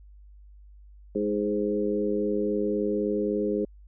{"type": "harmonic tone with a mistuned harmonic", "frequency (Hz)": 103.7, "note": "G#2", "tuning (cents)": -2, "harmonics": [2, 3, 4, 5], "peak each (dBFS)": [-30, -30, -27, -32], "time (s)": [1.15, 3.65], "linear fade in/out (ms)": 5, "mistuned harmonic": 3, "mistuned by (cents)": 23, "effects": ["added 50 Hz sine -47 dBFS peak until 3.87 s"]}